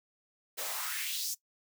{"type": "noise with high-pass filter sweep", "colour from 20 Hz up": "white", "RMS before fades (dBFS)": -36, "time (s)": [0.57, 1.35], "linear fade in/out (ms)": 20, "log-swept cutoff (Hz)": [440, 6600], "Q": 2.6, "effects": ["noise-tail reverb RT60 0.1 s tail -18 dB re dry"]}